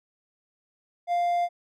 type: tone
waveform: triangle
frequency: 698.5 Hz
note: F5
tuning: in tune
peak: -20 dBFS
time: 1.07-1.49 s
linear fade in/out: 50 ms
effects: none